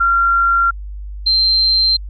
sine tone pair in turn, 1377 / 4138 Hz, F6 / C8, -25 / -20 cents, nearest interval octave + perfect fifth, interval 1905 cents, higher second, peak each -10 dBFS, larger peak neither, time 0-0.71 / 1.26-1.97 s, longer neither, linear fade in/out 10 ms, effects added 50 Hz sine -25 dBFS peak until 2.09 s + MP3 96 kbps

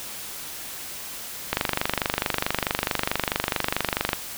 click train, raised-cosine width 0.3 ms, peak -5 dBFS, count 65, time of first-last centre 1.53-4.132 s, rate 24.6 Hz, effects white hiss -36 dBFS RMS until 4.37 s

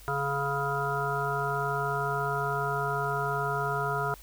harmonic tone, 140.3 Hz, C#3, 21 cents sharp, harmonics 1 / 3 / 5 / 7 / 9 / 10, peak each -34 / -34 / -34 / -34 / -34 / -34 dBFS, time 0.08-4.14 s, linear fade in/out 0 ms, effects added 50 Hz sine -49 dBFS peak until 4.22 s + white hiss -53 dBFS RMS until 4.22 s

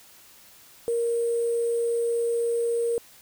sine tone with sample-and-hold, 468.1 Hz, A#4, 7 cents sharp, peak -22 dBFS, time 0.88-2.98 s, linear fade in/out 0 ms, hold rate 8820 Hz, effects white hiss -52 dBFS RMS until 3.21 s

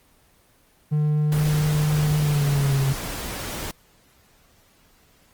triangle tone with pitch glide, 150.7 to 135.82 Hz, D3 to C#3, +45 to -35 cents, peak -16 dBFS, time 0.91-2.94 s, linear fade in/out 20 ms, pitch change -180 cents, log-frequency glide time 2.17-2.8 s
pink noise, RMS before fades -31 dBFS, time 1.32-3.71 s, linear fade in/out 2 ms
effects pink hiss -58 dBFS RMS until 5.33 s + Opus 24 kbps

